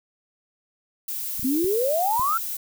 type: noise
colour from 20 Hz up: violet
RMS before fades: -30 dBFS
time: 1.08-2.57 s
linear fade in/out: 5 ms
type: clicks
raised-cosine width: 5 ms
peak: -26 dBFS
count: 4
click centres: 1.395 / 1.431 / 1.644 / 2.196 s
type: exponential sweep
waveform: sine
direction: up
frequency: 246.9 to 1396.9 Hz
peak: -20 dBFS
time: 1.44-2.38 s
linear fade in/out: 10 ms
effects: none